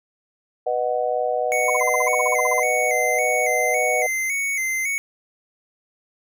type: chord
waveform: sine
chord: B major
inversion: none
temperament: just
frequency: 493.9 / 617.4 / 740.8 Hz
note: B4 / D#5 / F#5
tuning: 0 / -14 / +2 cents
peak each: -24 dBFS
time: 0.66-4.07 s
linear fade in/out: 10 ms
type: tone with vibrato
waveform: square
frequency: 2148 Hz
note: C7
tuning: 45 cents sharp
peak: -22 dBFS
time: 1.52-4.98 s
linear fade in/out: 0 ms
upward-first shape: square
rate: 1.8 Hz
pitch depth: 60 cents each way
type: tone bursts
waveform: sine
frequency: 1017 Hz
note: C6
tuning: 50 cents flat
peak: -20 dBFS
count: 15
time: 1.68-2.598 s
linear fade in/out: 5 ms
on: 22 ms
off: 42 ms
effects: none